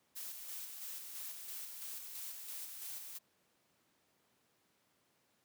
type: noise with tremolo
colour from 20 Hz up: blue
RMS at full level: -45 dBFS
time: 0.15-3.19 s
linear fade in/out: 20 ms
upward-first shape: square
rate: 3 Hz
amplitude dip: 35%
effects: pink hiss -75 dBFS RMS until 5.44 s + high-pass 150 Hz 12 dB/octave